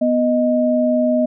sine tone pair together, 247 / 622.3 Hz, B3 / D#5, 0 / 0 cents, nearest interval octave + major third, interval 1600 cents, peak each -16 dBFS, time 0.01-1.26 s, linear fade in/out 10 ms, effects none

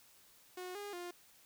sawtooth tone with pitch steps, 363.9 / 408.8 / 352.1 Hz, F#4 / G#4 / F4, -29 / -27 / +14 cents, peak -39 dBFS, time 0.57-1.11 s, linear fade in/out 5 ms, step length 180 ms, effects white hiss -64 dBFS RMS until 1.45 s

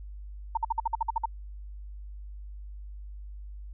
sine tone bursts, 908 Hz, A#5, 46 cents flat, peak -23 dBFS, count 10, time 0.55-1.257 s, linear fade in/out 5 ms, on 23 ms, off 53 ms, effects added 50 Hz sine -39 dBFS peak until 3.73 s

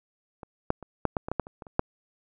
clicks, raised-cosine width 1 ms, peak -26 / -9 / -27 / -9 / -12 / -19 / -14 / -11 / -28 / -26 / -30 / -7 dBFS, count 12, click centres 0.432 / 0.704 / 0.827 / 1.053 / 1.168 / 1.285 / 1.316 / 1.397 / 1.469 / 1.622 / 1.668 / 1.794 s, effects none

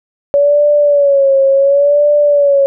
sine tone with vibrato, 565 Hz, C#5, 33 cents sharp, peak -6 dBFS, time 0.34-2.66 s, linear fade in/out 0 ms, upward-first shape sine, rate 0.7 Hz, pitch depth 70 cents each way, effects none

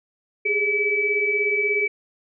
sine tone cluster, 405.1 / 421.7 / 2296 Hz, G#4 / G#4 / D7, -43 / +26 / -40 cents, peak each -27 / -27 / -20 dBFS, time 0.45-1.88 s, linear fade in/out 10 ms, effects none

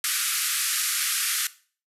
white band-pass noise, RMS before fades -26 dBFS, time 0.04-1.47 s, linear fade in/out 2 ms, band 1200 to 13000 Hz, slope 96 dB/octave, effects noise-tail reverb RT60 0.4 s tail -17 dB re dry

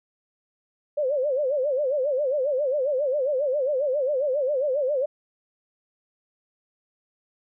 sine tone with vibrato, 552 Hz, C#5, 7 cents flat, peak -21 dBFS, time 0.97-5.06 s, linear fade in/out 10 ms, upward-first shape sine, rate 7.4 Hz, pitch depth 160 cents each way, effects none

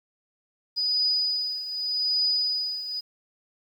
sine tone with tremolo, 4959 Hz, D#8, 7 cents flat, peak -20 dBFS, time 0.76-3.01 s, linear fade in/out 20 ms, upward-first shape triangle, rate 0.84 Hz, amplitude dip 75%, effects 9-bit

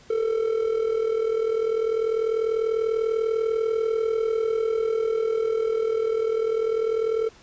triangle tone with amplitude modulation, 446.6 Hz, A4, 26 cents sharp, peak -16 dBFS, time 0.1-7.29 s, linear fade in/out 5 ms, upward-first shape sine, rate 40.2 Hz, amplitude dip 70%, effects pink hiss -52 dBFS RMS until 7.42 s + resampled to 16000 Hz

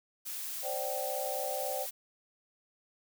blue noise, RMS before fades -39 dBFS, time 0.25-1.91 s, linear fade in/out 20 ms
sine chord, C suspended second, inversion none, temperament equal with one note detuned, 523.3 / 587.3 / 771.9 Hz, C5 / D5 / G5, 0 / 0 / -27 cents, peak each -38 dBFS, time 0.62-1.87 s, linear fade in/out 50 ms
effects none

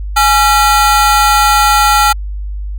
40% pulse ring-modulated tone, 1100 Hz, C#6, 14 cents flat, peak -3 dBFS, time 0.16-2.13 s, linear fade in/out 10 ms, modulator 264 Hz, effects added 50 Hz sine -18 dBFS peak until 2.78 s

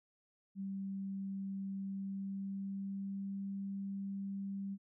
sine tone with pitch glide, 194.8 to 196.72 Hz, G3 to G3, -11 to +6 cents, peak -38 dBFS, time 0.55-4.78 s, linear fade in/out 50 ms, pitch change +17 cents, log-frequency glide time 1.75-3.4 s, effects none

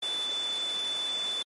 sine tone in noise, 3494 Hz, A7, 13 cents flat, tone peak -29 dBFS, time 0.02-1.43 s, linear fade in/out 10 ms, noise pink, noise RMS -39 dBFS, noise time 0.02-1.43 s, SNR +7 dB, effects high-pass 400 Hz 12 dB/octave + MP3 48 kbps

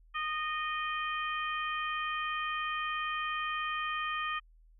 harmonic tone with a mistuned harmonic, 617 Hz, D#5, 15 cents flat, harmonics 2 / 3 / 4 / 5, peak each -34 / -38 / -40 / -42 dBFS, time 0.14-4.4 s, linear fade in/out 20 ms, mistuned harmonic 5, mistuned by +16 cents, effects added 40 Hz sine -57 dBFS peak until 4.79 s

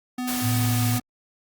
square tone with pitch glide, 250 to 247.3 Hz, B3 to B3, +21 to +3 cents, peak -27 dBFS, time 0.18-1 s, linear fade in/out 5 ms, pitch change -18 cents, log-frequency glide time 0.57-0.77 s
white noise, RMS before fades -30 dBFS, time 0.27-0.99 s, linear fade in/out 10 ms
sine tone, 113.1 Hz, A2, 48 cents sharp, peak -21 dBFS, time 0.41-1 s, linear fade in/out 50 ms
effects Opus 48 kbps

